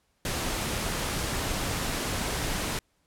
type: noise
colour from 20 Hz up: pink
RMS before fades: -30 dBFS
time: 0.25-2.79 s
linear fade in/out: 2 ms
effects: pink hiss -71 dBFS RMS until 3.06 s + low-pass 12000 Hz 12 dB/octave